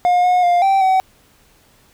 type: tone with pitch steps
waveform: triangle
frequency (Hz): 714 / 723 / 703 / 778 / 757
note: F5 / F#5 / F5 / G5 / F#5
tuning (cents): +38 / -40 / +11 / -13 / +39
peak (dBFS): -9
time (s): 0.05-1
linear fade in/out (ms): 0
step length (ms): 190
effects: pink hiss -53 dBFS RMS until 1.93 s